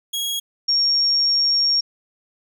sawtooth / sine tone pair in turn, 3307 / 5548 Hz, G#7 / F8, -8 / -12 cents, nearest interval major sixth, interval 896 cents, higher second, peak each -19 / -15 dBFS, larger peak second, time 0.13-0.4 / 0.68-1.81 s, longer second, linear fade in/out 10 ms, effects none

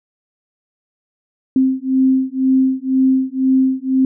sine beating tone pair, 261.6 / 263.6 Hz, C4 / C4, 0 / +13 cents, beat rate 2 Hz, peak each -15 dBFS, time 1.56-4.05 s, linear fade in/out 2 ms, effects none

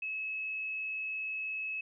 sine tone, 2583 Hz, E7, 36 cents flat, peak -34 dBFS, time 0.02-1.81 s, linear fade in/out 5 ms, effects none

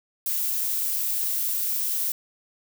violet noise, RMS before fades -26 dBFS, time 0.26-2.12 s, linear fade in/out 2 ms, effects none

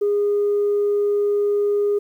sine tone, 410 Hz, G#4, 22 cents flat, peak -15 dBFS, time 0.01-1.99 s, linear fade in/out 10 ms, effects tanh soft clip ceiling -13 dBFS + 9-bit

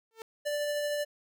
sawtooth tone with exponential growth, 448.5 Hz, A4, 33 cents sharp, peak -33 dBFS, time 0.11-0.22 s, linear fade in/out 1 ms, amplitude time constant 22 ms
square tone with tremolo, 587.3 Hz, D5, in tune, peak -29 dBFS, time 0.45-1.05 s, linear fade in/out 20 ms, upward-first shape triangle, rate 13 Hz, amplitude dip 25%
effects none

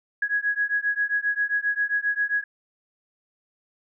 sine beating tone pair, 1661.2 / 1668.7 Hz, G#6 / G#6, 0 / +8 cents, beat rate 7.5 Hz, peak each -25 dBFS, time 0.22-2.44 s, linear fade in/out 5 ms, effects none

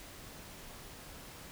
silence, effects pink hiss -50 dBFS RMS until 1.51 s

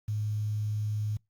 sine tone with quantisation, 106.1 Hz, G#2, 38 cents sharp, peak -28 dBFS, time 0.08-1.17 s, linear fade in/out 5 ms, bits 9, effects noise-tail reverb RT60 0.2 s tail -26 dB re dry + Opus 48 kbps

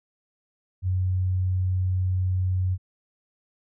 sine tone, 92.4 Hz, F#2, 2 cents flat, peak -21 dBFS, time 0.82-2.78 s, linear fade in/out 50 ms, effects none

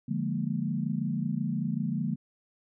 sine chord, Bb dominant seventh, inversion first, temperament equal, 146.83 / 174.61 / 207.7 / 233.1 Hz, D3 / F3 / Ab3 / Bb3, 0 / 0 / 0 / 0 cents, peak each -33 dBFS, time 0.08-2.16 s, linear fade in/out 10 ms, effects none

